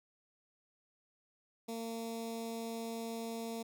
15% pulse tone with notch filter, 228.2 Hz, A#3, 37 cents flat, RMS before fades -41 dBFS, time 1.68-3.63 s, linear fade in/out 10 ms, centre 1600 Hz, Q 0.56, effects none

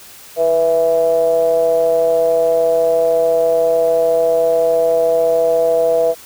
triangle ring-modulated tone, 84.7 Hz, E2, 48 cents sharp, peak -6 dBFS, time 0.36-6.15 s, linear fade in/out 50 ms, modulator 576 Hz, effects white hiss -39 dBFS RMS until 6.25 s

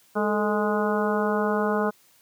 harmonic tone with a mistuned harmonic, 208.4 Hz, G#3, 6 cents sharp, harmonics 1 / 2 / 3 / 4 / 5 / 6 / 7, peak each -26 / -26 / -29 / -31 / -32 / -32 / -33 dBFS, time 0.15-1.91 s, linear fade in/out 20 ms, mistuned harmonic 2, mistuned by +69 cents, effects white hiss -59 dBFS RMS until 2.21 s + high-pass 100 Hz 12 dB/octave

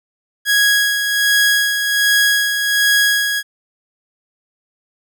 sawtooth tone with tremolo, 1657 Hz, G#6, 4 cents flat, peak -7 dBFS, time 0.45-3.43 s, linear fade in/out 50 ms, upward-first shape sine, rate 1.3 Hz, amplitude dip 50%, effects none

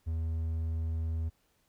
triangle tone, 81 Hz, E2, 30 cents flat, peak -28 dBFS, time 0.06-1.3 s, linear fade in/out 20 ms, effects pink hiss -72 dBFS RMS until 1.68 s

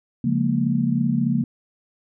sine chord, Bb minor seventh, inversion first, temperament just, 139.85 / 174.81 / 209.8 / 233.1 Hz, Db3 / F3 / Ab3 / Bb3, +16 / +2 / +18 / 0 cents, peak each -24 / -25 / -26 / -21 dBFS, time 0.24-1.44 s, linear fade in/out 5 ms, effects none

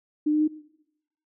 sine tone with pitch steps, 300.8 / 304.3 / 307.8 Hz, D4 / D#4 / D#4, +42 / -38 / -19 cents, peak -19 dBFS, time 0.26-0.479 s, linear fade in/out 10 ms, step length 73 ms, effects noise-tail reverb RT60 0.8 s tail -17 dB re dry

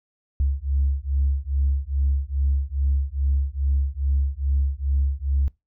sine beating tone pair, 67.9 / 70.3 Hz, C#2 / C#2, -35 / +25 cents, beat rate 2.4 Hz, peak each -22 dBFS, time 0.4-5.48 s, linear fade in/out 0 ms, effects noise-tail reverb RT60 0.2 s tail -23 dB re dry + tanh soft clip ceiling -13 dBFS

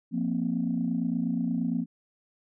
sine chord, F suspended fourth, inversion none, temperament equal, 174.61 / 233.1 / 261.6 Hz, F3 / Bb3 / C4, 0 / 0 / 0 cents, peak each -30 / -28 / -30 dBFS, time 0.11-1.86 s, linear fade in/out 50 ms, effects tanh soft clip ceiling -17 dBFS

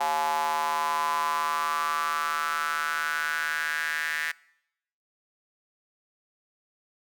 square tone with high-pass filter sweep, 77.78 Hz, D#2, in tune, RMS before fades -28 dBFS, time 0-4.32 s, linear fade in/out 10 ms, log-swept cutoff 820 to 1800 Hz, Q 6, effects noise-tail reverb RT60 0.8 s tail -23 dB re dry

